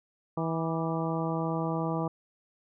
harmonic tone with a mistuned harmonic, 162.9 Hz, E3, 20 cents flat, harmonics 1 / 2 / 3 / 4 / 5 / 6 / 7, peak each -31 / -34 / -36 / -37 / -38 / -39 / -39 dBFS, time 0.37-2.08 s, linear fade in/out 5 ms, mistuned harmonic 7, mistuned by +46 cents, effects none

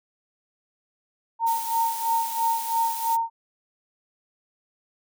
sine tone with tremolo, 916 Hz, A#5, 31 cents flat, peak -19 dBFS, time 1.39-3.3 s, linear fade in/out 50 ms, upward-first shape sine, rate 3 Hz, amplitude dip 75%
blue noise, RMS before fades -34 dBFS, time 1.46-3.17 s, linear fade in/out 20 ms
effects none

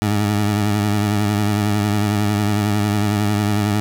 20% pulse tone with vibrato, 103.83 Hz, G#2, in tune, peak -11 dBFS, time 0.02-3.8 s, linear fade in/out 0 ms, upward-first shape triangle, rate 11 Hz, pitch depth 58 cents each way, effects none

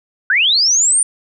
sine linear sweep, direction up, 1448 to 9270 Hz, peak -10 dBFS, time 0.3-1.03 s, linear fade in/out 2 ms, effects none

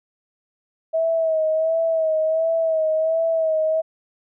sine tone with vibrato, 643 Hz, E5, 43 cents flat, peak -17 dBFS, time 0.93-3.82 s, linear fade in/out 20 ms, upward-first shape sine, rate 1.4 Hz, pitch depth 40 cents each way, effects none

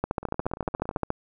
two click trains, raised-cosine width 1 ms, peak -24 / -11 dBFS, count 14 / 16, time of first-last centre 0.23-0.969 / 0.04-1.104 s, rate 17.6 / 14.1 Hz, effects none

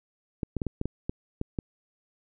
clicks, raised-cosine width 3 ms, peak -16 dBFS, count 9, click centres 0.432 / 0.567 / 0.618 / 0.667 / 0.814 / 0.856 / 1.095 / 1.414 / 1.588 s, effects none

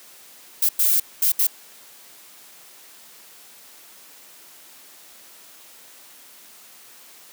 violet noise bursts at uneven times, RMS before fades -18 dBFS, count 4, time 0.62-0.69 / 0.79-1 / 1.22-1.32 / 1.39-1.47 s, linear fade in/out 5 ms, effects white hiss -47 dBFS RMS until 7.32 s + high-pass 200 Hz 12 dB/octave

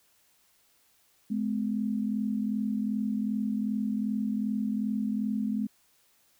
sine tone pair together, 211.7 / 254.3 Hz, G#3 / C4, +33 / -49 cents, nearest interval minor third, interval 318 cents, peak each -28 / -32 dBFS, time 1.3-5.67 s, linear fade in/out 10 ms, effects white hiss -66 dBFS RMS until 6.39 s

